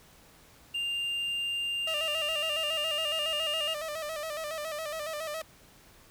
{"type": "tone with pitch glide", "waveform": "triangle", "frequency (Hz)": [2796, 2820], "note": ["F7", "F7"], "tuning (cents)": [1, 16], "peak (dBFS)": -28, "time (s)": [0.74, 3.74], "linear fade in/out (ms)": 10, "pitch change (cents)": 15, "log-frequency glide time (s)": [2.43, 3.34]}
{"type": "tone with vibrato", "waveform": "sawtooth", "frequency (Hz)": 619, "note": "D#5", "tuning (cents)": -9, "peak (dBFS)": -30, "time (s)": [1.87, 5.42], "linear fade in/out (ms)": 5, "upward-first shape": "square", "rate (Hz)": 7.2, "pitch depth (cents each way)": 67}
{"effects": ["pink hiss -57 dBFS RMS until 6.1 s"]}